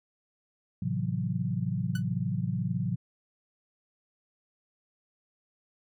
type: chord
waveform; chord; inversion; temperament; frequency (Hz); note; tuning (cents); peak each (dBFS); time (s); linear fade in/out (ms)
sine; F# half-diminished seventh; first; just; 111 / 133.2 / 166.5 / 185; A2 / C3 / E3 / F#3; +16 / +31 / +18 / 0; -33; 0.82-2.96; 5
type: tone with exponential decay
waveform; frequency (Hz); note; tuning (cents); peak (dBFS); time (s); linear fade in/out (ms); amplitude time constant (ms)
sawtooth; 1492; F#6; +14; -31; 1.95-2.03; 5; 17
effects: none